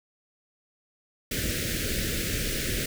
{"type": "band-stop noise", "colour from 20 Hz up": "pink", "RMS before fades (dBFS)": -29, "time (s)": [1.31, 2.86], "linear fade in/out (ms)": 5, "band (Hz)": [560, 1500], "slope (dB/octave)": 48, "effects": []}